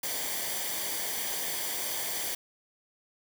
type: noise with comb filter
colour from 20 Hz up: white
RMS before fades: -33 dBFS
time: 0.03-2.35 s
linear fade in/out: 5 ms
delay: 0.75 ms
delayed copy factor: -0.6
effects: none